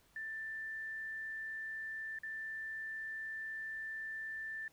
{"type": "tone with dropouts", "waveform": "sine", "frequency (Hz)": 1772, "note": "A6", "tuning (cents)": 12, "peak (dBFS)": -40, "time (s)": [0.16, 4.68], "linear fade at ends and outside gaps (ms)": 2, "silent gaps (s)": [2.188, 2.233], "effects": ["pink hiss -69 dBFS RMS until 4.72 s"]}